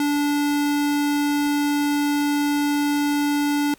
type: tone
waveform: square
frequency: 290.4 Hz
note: D4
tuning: 19 cents flat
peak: -19 dBFS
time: 0-3.74 s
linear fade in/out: 2 ms
effects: pink hiss -53 dBFS RMS until 3.78 s + MP3 96 kbps